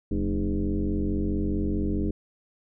sine tone with frequency modulation, 117.6 Hz, A#2, 16 cents sharp, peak -23 dBFS, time 0.11-2.11 s, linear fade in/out 5 ms, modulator 95.3 Hz, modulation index 2.7, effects none

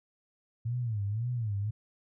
sine tone with vibrato, 111.3 Hz, A2, 20 cents sharp, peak -29 dBFS, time 0.65-1.71 s, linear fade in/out 10 ms, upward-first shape sine, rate 1.9 Hz, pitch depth 190 cents each way, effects none

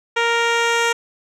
10% pulse tone with low-pass filter sweep, 466.2 Hz, A#4, in tune, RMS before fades -18 dBFS, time 0.16-0.93 s, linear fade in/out 10 ms, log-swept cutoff 3900 to 7700 Hz, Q 0.81, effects none

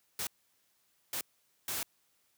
white noise bursts at uneven times, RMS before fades -36 dBFS, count 3, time 0.19-0.27 / 1.13-1.21 / 1.68-1.83 s, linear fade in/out 2 ms, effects white hiss -73 dBFS RMS until 2.37 s + high-pass 60 Hz 12 dB/octave

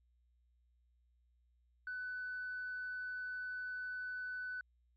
sine tone, 1498 Hz, F#6, 21 cents sharp, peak -39 dBFS, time 1.87-4.61 s, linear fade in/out 2 ms, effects tanh soft clip ceiling -36 dBFS + added 60 Hz sine -70 dBFS peak until 4.96 s

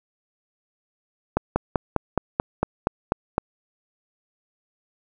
slowing click train, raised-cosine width 1 ms, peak -5 dBFS, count 10, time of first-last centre 1.37-3.381 s, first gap 190 ms, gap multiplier 1.04, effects none

